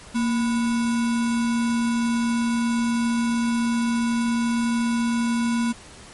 sine tone with sample-and-hold, 233.1 Hz, A#3, in tune, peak -19 dBFS, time 0.14-5.73 s, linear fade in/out 20 ms, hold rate 1225 Hz, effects pink hiss -44 dBFS RMS until 6.13 s + MP3 48 kbps

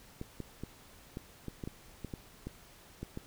clicks, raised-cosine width 3 ms, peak -26 dBFS, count 12, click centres 0.214 / 0.403 / 0.636 / 1.171 / 1.483 / 1.638 / 1.675 / 2.047 / 2.138 / 2.47 / 3.03 / 3.174 s, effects pink hiss -57 dBFS RMS until 3.26 s

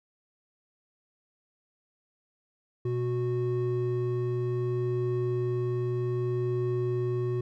triangle tone pair together, 122.45 / 366.7 Hz, B2 / F#4, -14 / -15 cents, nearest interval octave + perfect fifth, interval 1899 cents, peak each -27 dBFS, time 2.85-7.41 s, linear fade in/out 5 ms, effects none

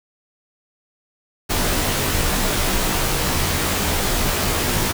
pink noise with comb filter, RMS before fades -20 dBFS, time 1.49-4.93 s, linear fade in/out 20 ms, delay 18 ms, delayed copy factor -0.8, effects none

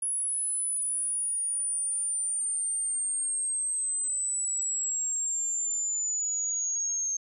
sine linear sweep, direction down, 10330 to 6380 Hz, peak -27 dBFS, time 0.02-7.17 s, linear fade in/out 5 ms, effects none

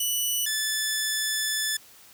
10% pulse tone pair in turn, 2960 / 1742.3 Hz, F#7 / A6, 0 / -17 cents, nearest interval major sixth, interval 917 cents, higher first, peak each -16 dBFS, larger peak neither, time 0-0.46 / 0.46-1.77 s, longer second, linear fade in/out 5 ms, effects white hiss -52 dBFS RMS until 2.13 s

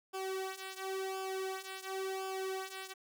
sawtooth tone with flanger, 381.6 Hz, G4, 47 cents flat, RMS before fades -40 dBFS, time 0.13-2.94 s, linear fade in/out 20 ms, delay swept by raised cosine 0.49 to 2.79 ms, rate 0.94 Hz, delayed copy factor -0.8, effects none

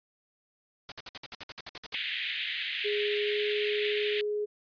white noise bursts, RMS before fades -37 dBFS, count 13, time 0.89-1.95 s, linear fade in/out 0 ms, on 28 ms, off 58 ms
white band-pass noise, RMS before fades -34 dBFS, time 1.94-4.21 s, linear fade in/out 0 ms, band 1800 to 3600 Hz, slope 48 dB/octave
sine tone with pitch glide, 415.3 to 417.9 Hz, G#4 to G#4, 0 to +11 cents, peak -28 dBFS, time 2.84-4.46 s, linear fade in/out 20 ms, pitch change +11 cents, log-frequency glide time 3.21-3.41 s
effects resampled to 11025 Hz

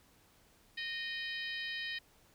harmonic tone with a mistuned harmonic, 617 Hz, D#5, 15 cents flat, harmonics 3 / 4 / 5 / 6 / 7 / 8, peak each -40 / -46 / -44 / -46 / -51 / -50 dBFS, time 0.77-1.99 s, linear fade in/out 10 ms, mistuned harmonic 6, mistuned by +60 cents, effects pink hiss -66 dBFS RMS until 2.34 s

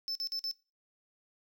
triangle tone bursts, 5274 Hz, E8, in tune, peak -32 dBFS, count 4, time 0.08-0.512 s, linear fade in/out 0 ms, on 72 ms, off 48 ms, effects noise-tail reverb RT60 0.3 s tail -19 dB re dry

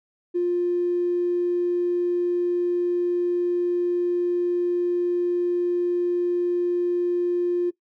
triangle tone with tanh clipping, 351.8 Hz, F4, 13 cents sharp, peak -19 dBFS, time 0.34-7.71 s, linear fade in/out 20 ms, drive 2 dB, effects noise-tail reverb RT60 0.1 s tail -19 dB re dry

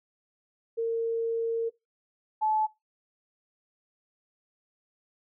sine tone pair in turn, 457.9 / 864.4 Hz, A#4 / A5, -31 / -31 cents, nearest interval major seventh, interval 1100 cents, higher second, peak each -25 / -23 dBFS, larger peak second, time 0.77-1.7 / 2.41-2.67 s, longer first, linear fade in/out 20 ms, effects noise-tail reverb RT60 0.2 s tail -20 dB re dry

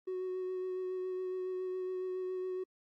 triangle tone with vibrato, 370 Hz, F#4, in tune, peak -32 dBFS, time 0.07-2.64 s, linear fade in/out 10 ms, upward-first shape sine, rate 7.2 Hz, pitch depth 14 cents each way, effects tanh soft clip ceiling -30 dBFS + AAC 64 kbps

